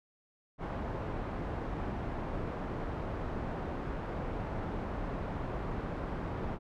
pink low-pass noise, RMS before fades -37 dBFS, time 0.58-6.59 s, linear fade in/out 50 ms, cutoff 1100 Hz, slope 12 dB/octave, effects none

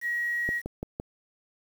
sine tone, 1903 Hz, A#6, 35 cents sharp, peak -26 dBFS, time 0.01-0.62 s, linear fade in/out 50 ms
click train, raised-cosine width 2 ms, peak -19 dBFS, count 4, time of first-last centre 0.49-0.999 s, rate 5.89 Hz
effects 8-bit

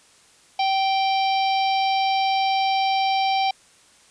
harmonic tone with a mistuned harmonic, 784 Hz, G5, in tune, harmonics 1 / 3 / 4 / 5 / 6 / 7, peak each -19 / -29 / -31 / -33 / -35 / -36 dBFS, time 0.59-3.51 s, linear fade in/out 5 ms, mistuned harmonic 1, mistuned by -22 cents, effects white hiss -54 dBFS RMS until 4.1 s + resampled to 22050 Hz

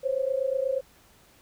sine tone pair together, 517.7 / 546 Hz, C5 / C#5, -18 / -26 cents, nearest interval minor second, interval 92 cents, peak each -27 dBFS, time 0.03-0.81 s, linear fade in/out 20 ms, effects pink hiss -58 dBFS RMS until 1.41 s

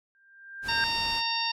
sine tone with exponential growth, 1589 Hz, G6, 23 cents sharp, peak -23 dBFS, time 0.15-0.84 s, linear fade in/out 0 ms, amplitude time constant 150 ms
pink noise, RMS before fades -41 dBFS, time 0.62-1.23 s, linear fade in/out 50 ms
harmonic tone, 920 Hz, A#5, 23 cents flat, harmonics 1 / 2 / 3 / 4 / 5 / 6, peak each -32 / -37 / -33 / -34 / -32 / -35 dBFS, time 0.68-1.52 s, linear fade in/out 10 ms
effects low-pass 11000 Hz 12 dB/octave

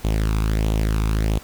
sawtooth tone with flanger, 53.6 Hz, A1, 45 cents flat, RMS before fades -20 dBFS, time 0.04-1.39 s, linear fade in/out 10 ms, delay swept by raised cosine 0.29 to 0.83 ms, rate 1.5 Hz, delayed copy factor +0.65, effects pink hiss -44 dBFS RMS until 1.43 s

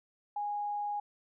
sine tone, 825 Hz, G#5, 12 cents flat, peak -32 dBFS, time 0.36-1 s, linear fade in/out 5 ms, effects none

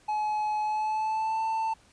triangle tone with pitch glide, 850 to 889.7 Hz, G#5 to A5, +40 to +19 cents, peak -24 dBFS, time 0.08-1.74 s, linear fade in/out 10 ms, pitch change +79 cents, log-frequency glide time 0.61-1.44 s, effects pink hiss -60 dBFS RMS until 1.92 s + resampled to 22050 Hz

